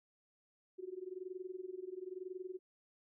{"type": "tone with amplitude modulation", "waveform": "sine", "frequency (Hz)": 370, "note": "F#4", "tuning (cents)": 0, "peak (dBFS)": -39, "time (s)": [0.78, 2.59], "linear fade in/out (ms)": 20, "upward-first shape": "sine", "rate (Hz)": 21, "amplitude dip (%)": 90, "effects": []}